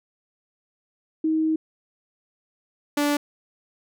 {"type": "tone pair in turn", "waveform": ["sine", "sawtooth"], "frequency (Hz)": [316.2, 290.9], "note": ["D#4", "D4"], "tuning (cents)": [28, -16], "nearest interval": "minor second", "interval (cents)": 144, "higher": "first", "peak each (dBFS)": [-19, -16], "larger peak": "second", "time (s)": [[1.24, 1.56], [2.97, 3.17]], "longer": "first", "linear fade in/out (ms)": 5, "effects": []}